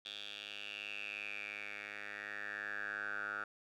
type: tone with band-pass filter sweep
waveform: 10% pulse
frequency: 102.8 Hz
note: G#2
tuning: 17 cents flat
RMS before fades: -44 dBFS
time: 0.05-3.44 s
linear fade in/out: 5 ms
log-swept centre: 3400 to 1400 Hz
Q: 7.8
effects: none